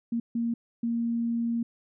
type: tone bursts at uneven times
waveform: sine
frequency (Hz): 233.1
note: A#3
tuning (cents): 0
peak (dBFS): -25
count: 3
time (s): 0.12-0.2 / 0.35-0.54 / 0.83-1.63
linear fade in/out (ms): 5
effects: none